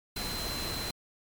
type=tone in noise; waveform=sine; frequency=4086 Hz; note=C8; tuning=42 cents flat; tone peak=-37 dBFS; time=0.16-0.91 s; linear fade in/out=5 ms; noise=pink; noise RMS=-36 dBFS; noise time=0.16-0.91 s; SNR=-4 dB; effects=MP3 96 kbps